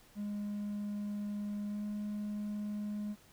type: tone with pitch glide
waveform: triangle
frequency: 206.2 to 208.4 Hz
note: G#3 to G#3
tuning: -12 to +6 cents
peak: -33 dBFS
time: 0.15-3.16 s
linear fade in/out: 50 ms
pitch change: +18 cents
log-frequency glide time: 1.68-1.83 s
effects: tanh soft clip ceiling -29 dBFS + pink hiss -62 dBFS RMS until 3.32 s